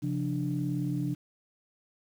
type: tone cluster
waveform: sine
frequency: 135.4 / 174.1 / 295.6 Hz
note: C#3 / F3 / D4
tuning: -40 / -5 / +11 cents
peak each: -31 / -33 / -32 dBFS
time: 0.02-1.15 s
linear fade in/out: 20 ms
effects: tanh soft clip ceiling -19 dBFS + 9-bit